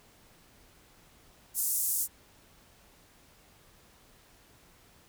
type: band-pass noise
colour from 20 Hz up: white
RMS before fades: -30 dBFS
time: 1.54-2.08 s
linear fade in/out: 50 ms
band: 7400 to 15000 Hz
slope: 24 dB/octave
effects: pink hiss -60 dBFS RMS until 5.08 s